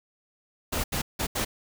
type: noise bursts at uneven times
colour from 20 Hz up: pink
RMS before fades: -28 dBFS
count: 4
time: 0.72-0.84 / 0.92-1.02 / 1.19-1.27 / 1.35-1.45 s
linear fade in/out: 10 ms
effects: none